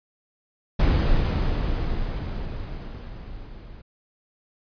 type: noise with level ramp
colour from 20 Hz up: brown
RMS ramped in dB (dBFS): -17 to -42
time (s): 0.79-3.82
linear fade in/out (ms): 10
effects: resampled to 11025 Hz